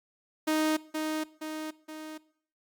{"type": "tone with echo", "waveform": "sawtooth", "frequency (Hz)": 311.1, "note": "D#4", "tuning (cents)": 0, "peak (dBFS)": -21, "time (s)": [0.47, 0.77], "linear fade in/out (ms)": 10, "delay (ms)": 470, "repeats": 3, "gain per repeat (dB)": -5, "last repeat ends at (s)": 2.18, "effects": ["noise-tail reverb RT60 0.6 s tail -20 dB re dry", "Opus 48 kbps"]}